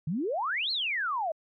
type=exponential two-way sweep; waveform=sine; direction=up then down; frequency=142.2 to 4396 to 610 Hz; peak=-27 dBFS; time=0.07-1.32 s; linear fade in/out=5 ms; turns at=0.71 s; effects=MP3 64 kbps